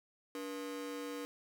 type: ring-modulated tone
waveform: 45% pulse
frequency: 385.6 Hz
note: G4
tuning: 28 cents flat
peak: -37 dBFS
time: 0.35-1.25 s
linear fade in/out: 0 ms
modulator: 96.5 Hz
effects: none